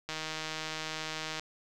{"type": "click train", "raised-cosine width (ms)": 0.2, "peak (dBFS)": -19, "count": 206, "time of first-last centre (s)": [0.09, 1.396], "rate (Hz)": 157, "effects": []}